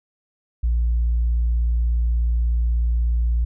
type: tone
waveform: sine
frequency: 58.27 Hz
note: A#1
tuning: in tune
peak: -15 dBFS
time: 0.63-3.45 s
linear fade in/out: 10 ms
effects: tanh soft clip ceiling -14 dBFS